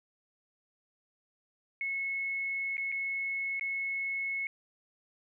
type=tone with dropouts; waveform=sine; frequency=2189 Hz; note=C#7; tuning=22 cents flat; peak=-31 dBFS; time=1.81-4.47 s; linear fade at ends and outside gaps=1 ms; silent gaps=2.769-2.779 / 2.918-2.923 / 3.596-3.61 s; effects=none